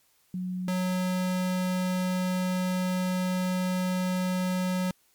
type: tone pair in turn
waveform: sine / square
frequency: 182.8 / 183.47 Hz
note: F#3 / F#3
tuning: -21 / -14 cents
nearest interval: unison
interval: 7 cents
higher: second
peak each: -29 / -26 dBFS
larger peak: second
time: 0.34-0.68 / 0.68-4.91 s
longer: second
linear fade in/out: 2 ms
effects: white hiss -66 dBFS RMS until 5.14 s + MP3 96 kbps